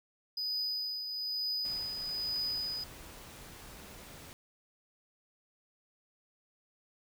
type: tone with tremolo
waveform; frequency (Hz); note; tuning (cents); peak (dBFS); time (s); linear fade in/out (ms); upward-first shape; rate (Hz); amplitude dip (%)
triangle; 4978; D#8; 0; -30; 0.37-2.84; 5; triangle; 1.1; 50
type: noise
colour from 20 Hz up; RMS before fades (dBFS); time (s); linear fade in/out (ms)
pink; -50; 1.65-4.33; 0
effects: none